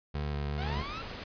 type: tone with vibrato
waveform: 25% pulse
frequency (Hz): 72.9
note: D2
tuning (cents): -12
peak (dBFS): -28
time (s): 0.14-0.83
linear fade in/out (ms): 10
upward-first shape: square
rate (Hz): 2.6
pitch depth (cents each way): 20
type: linear sweep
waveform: sawtooth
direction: up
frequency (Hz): 698.5 to 1375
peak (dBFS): -35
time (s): 0.58-1.02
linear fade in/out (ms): 5
type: noise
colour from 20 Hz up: pink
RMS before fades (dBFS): -41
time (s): 0.61-1.24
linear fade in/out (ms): 5
effects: resampled to 11025 Hz